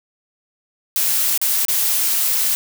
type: noise with dropouts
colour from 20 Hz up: blue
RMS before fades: -18 dBFS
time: 0.96-2.55 s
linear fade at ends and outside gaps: 0 ms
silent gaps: 1.376-1.415 / 1.651-1.683 s
effects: none